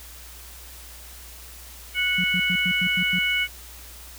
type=harmonic tone; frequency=737 Hz; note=F#5; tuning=7 cents flat; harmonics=2 / 3 / 4; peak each=-29 / -22 / -26 dBFS; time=1.94-3.48 s; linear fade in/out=50 ms
type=tone bursts; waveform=sine; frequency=180.4 Hz; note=F#3; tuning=44 cents flat; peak=-25 dBFS; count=7; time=2.18-3.19 s; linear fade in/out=5 ms; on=62 ms; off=96 ms
effects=added 60 Hz sine -44 dBFS peak until 4.18 s + white hiss -44 dBFS RMS until 4.18 s